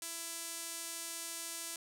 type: tone with band-pass filter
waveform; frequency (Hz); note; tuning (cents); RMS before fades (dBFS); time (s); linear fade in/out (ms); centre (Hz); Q
sawtooth; 333.5; E4; +20; -43; 0.02-1.76; 2; 9100; 1.3
effects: none